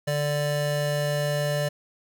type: tone pair together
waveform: square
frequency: 146.82 / 587.3 Hz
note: D3 / D5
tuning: 0 / 0 cents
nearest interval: 2 octaves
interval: 2400 cents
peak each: -27 dBFS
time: 0.07-1.69 s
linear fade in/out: 10 ms
effects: none